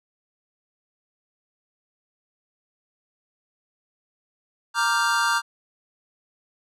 square chord, G minor seventh, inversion first, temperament equal, 932.3 / 1174.7 / 1396.9 / 1568 Hz, Bb5 / D6 / F6 / G6, 0 / 0 / 0 / 0 cents, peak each -26 dBFS, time 4.74-5.42 s, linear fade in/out 50 ms, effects low-pass 10000 Hz 12 dB/octave

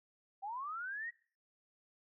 sine linear sweep, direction up, 755 to 1928 Hz, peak -39 dBFS, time 0.42-1.11 s, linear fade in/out 20 ms, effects noise-tail reverb RT60 0.5 s tail -24 dB re dry

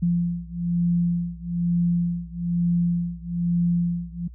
sine beating tone pair, 172.5 / 173.6 Hz, F3 / F3, -21 / -10 cents, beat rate 1.1 Hz, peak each -23 / -24 dBFS, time 0.02-4.28 s, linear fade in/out 10 ms, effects noise-tail reverb RT60 0.1 s tail -25 dB re dry + added 60 Hz sine -39 dBFS peak until 4.34 s

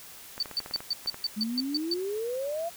clicks, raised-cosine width 0.5 ms, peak -25 dBFS, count 10, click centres 0.379 / 0.458 / 0.513 / 0.603 / 0.661 / 0.711 / 0.76 / 0.805 / 1.06 / 1.144 s
sine tone bursts, 4560 Hz, C#8, 48 cents sharp, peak -25 dBFS, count 10, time 0.4-1.94 s, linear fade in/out 2 ms, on 28 ms, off 140 ms
sine exponential sweep, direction up, 207.7 to 698.5 Hz, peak -29 dBFS, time 1.36-2.7 s, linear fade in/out 20 ms
effects white hiss -47 dBFS RMS until 2.76 s

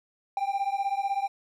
triangle beating tone pair, 784 / 800 Hz, G5 / G5, 0 / +35 cents, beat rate 16 Hz, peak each -27 dBFS, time 0.37-1.28 s, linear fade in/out 2 ms, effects none

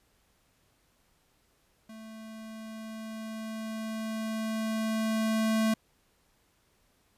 square tone with level ramp, 220.5 Hz, A3, 4 cents sharp, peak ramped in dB -45 to -24 dBFS, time 1.89-5.74 s, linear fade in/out 5 ms, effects pink hiss -69 dBFS RMS until 7.17 s + resampled to 32000 Hz

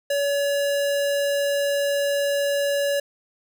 square tone, 567 Hz, C#5, 39 cents sharp, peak -21 dBFS, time 0.1-3 s, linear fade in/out 5 ms, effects none

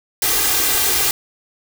white noise with comb filter, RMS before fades -17 dBFS, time 0.22-1.11 s, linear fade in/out 2 ms, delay 2.5 ms, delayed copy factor +0.9, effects none

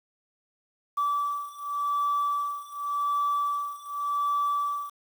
sine beating tone pair, 1156 / 1156.88 Hz, D6 / D6, -28 / -26 cents, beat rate 0.88 Hz, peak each -28 / -27 dBFS, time 0.97-4.9 s, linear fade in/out 10 ms, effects tanh soft clip ceiling -20 dBFS + 8-bit

